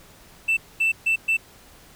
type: tone bursts at uneven times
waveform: triangle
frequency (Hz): 2663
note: E7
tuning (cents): +17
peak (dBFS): -15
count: 4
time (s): 0.48-0.57 / 0.8-0.92 / 1.06-1.16 / 1.28-1.37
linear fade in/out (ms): 10
effects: tanh soft clip ceiling -13 dBFS + pink hiss -50 dBFS RMS until 1.95 s